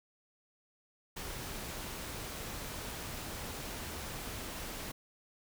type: noise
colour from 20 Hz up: pink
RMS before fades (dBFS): -42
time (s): 1.16-4.92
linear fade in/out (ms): 10
effects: none